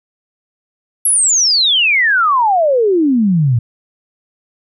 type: exponential sweep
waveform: sine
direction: down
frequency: 11410 to 112 Hz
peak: -9 dBFS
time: 1.05-3.59 s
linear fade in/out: 5 ms
effects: none